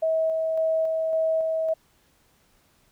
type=tone with tremolo; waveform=sine; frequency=643 Hz; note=E5; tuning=43 cents flat; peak=-20 dBFS; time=0.02-1.74 s; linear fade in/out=10 ms; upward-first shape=square; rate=1.8 Hz; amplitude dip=25%; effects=pink hiss -63 dBFS RMS until 2.91 s